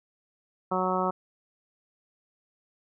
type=harmonic tone; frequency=185 Hz; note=F#3; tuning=in tune; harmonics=1 / 2 / 3 / 4 / 5 / 6 / 7; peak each=-32 / -32 / -32 / -32 / -32 / -32 / -32 dBFS; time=0.71-1.11 s; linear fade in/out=10 ms; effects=none